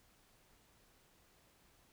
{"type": "silence", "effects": ["pink hiss -69 dBFS RMS until 1.92 s"]}